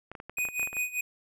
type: clicks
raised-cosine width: 0.5 ms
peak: -26 dBFS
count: 12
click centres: 0.116 / 0.152 / 0.201 / 0.296 / 0.385 / 0.452 / 0.487 / 0.596 / 0.63 / 0.674 / 0.73 / 0.768 s
type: tone with tremolo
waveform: square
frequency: 2489 Hz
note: D#7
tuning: in tune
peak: -27 dBFS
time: 0.37-1.01 s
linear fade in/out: 5 ms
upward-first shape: sine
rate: 5.1 Hz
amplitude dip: 85%
effects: none